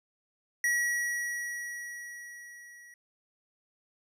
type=tone with level ramp; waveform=square; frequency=1920 Hz; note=B6; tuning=49 cents flat; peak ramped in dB=-25 to -51 dBFS; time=0.64-2.94 s; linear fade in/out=2 ms; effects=resampled to 32000 Hz